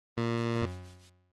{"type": "tone", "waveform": "15% pulse", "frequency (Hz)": 116.54, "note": "A#2", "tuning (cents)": 0, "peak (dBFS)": -21, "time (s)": [0.17, 0.66], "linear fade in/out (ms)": 10}
{"type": "noise with tremolo", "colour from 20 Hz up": "violet", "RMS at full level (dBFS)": -41, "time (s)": [0.36, 1.1], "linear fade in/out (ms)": 10, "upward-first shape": "sine", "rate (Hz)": 6.1, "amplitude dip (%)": 80}
{"type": "tone with exponential decay", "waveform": "40% pulse", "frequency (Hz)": 90.5, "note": "F#2", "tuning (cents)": -38, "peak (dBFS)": -31, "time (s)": [0.62, 1.31], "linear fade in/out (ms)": 0, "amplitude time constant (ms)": 150}
{"effects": ["low-pass 4000 Hz 12 dB/octave", "Opus 24 kbps"]}